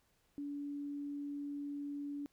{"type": "tone", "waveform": "sine", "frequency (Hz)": 286.8, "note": "D4", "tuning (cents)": -41, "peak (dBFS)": -39, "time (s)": [0.38, 2.26], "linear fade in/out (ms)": 0, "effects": ["pink hiss -75 dBFS RMS until 2.32 s"]}